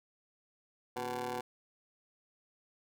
20% pulse ring-modulated tone, 127.9 Hz, C3, 39 cents flat, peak -28 dBFS, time 0.96-1.41 s, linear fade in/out 5 ms, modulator 621 Hz, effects none

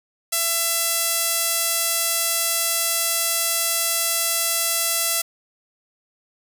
sawtooth tone with band-pass filter, 670 Hz, E5, 28 cents sharp, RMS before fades -22 dBFS, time 0.32-5.22 s, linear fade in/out 10 ms, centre 11000 Hz, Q 0.96, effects none

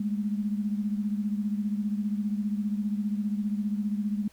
sine beating tone pair, 205 / 220 Hz, G#3 / A3, -22 / 0 cents, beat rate 15 Hz, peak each -27 / -33 dBFS, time 0-4.28 s, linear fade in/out 5 ms, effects pink hiss -59 dBFS RMS until 4.32 s

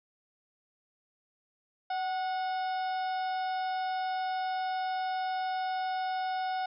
harmonic tone with a mistuned harmonic, 730 Hz, F#5, 24 cents flat, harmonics 1 / 2 / 3 / 4 / 5 / 6 / 7, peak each -30 / -41 / -49 / -51 / -49 / -55 / -50 dBFS, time 1.9-6.66 s, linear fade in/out 5 ms, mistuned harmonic 1, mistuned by +44 cents, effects none

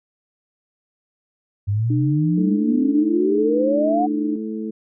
sine exponential sweep, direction up, 98 to 747 Hz, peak -17 dBFS, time 1.67-4.07 s, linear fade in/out 20 ms
sine tone with vibrato, 300 Hz, D4, 37 cents sharp, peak -20 dBFS, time 1.9-4.36 s, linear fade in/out 5 ms, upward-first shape sine, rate 0.87 Hz, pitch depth 18 cents each way
harmonic tone, 109.2 Hz, A2, 13 cents flat, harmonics 2 / 3 / 4, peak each -26 / -30 / -32 dBFS, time 2.37-4.71 s, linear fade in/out 10 ms
effects none

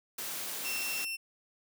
white high-pass noise, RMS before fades -38 dBFS, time 0.18-1.05 s, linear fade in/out 5 ms, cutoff 180 Hz, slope 12 dB/octave
sawtooth tone, 2700 Hz, E7, 41 cents sharp, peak -31 dBFS, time 0.64-1.17 s, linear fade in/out 20 ms
effects none

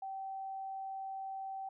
sine tone, 773 Hz, G5, 24 cents flat, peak -39 dBFS, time 0.02-1.69 s, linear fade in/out 5 ms, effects none

